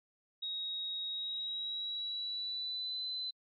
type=tone with pitch glide; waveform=sine; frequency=3782 to 4030 Hz; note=A#7 to B7; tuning=+24 to +34 cents; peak=-36 dBFS; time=0.42-3.31 s; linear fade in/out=10 ms; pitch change=+110 cents; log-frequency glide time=1.08-3.05 s; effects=AAC 64 kbps

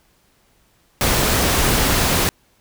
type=noise; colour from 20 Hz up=pink; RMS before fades=-17 dBFS; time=1.01-2.29 s; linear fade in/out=0 ms; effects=pink hiss -59 dBFS RMS until 2.6 s

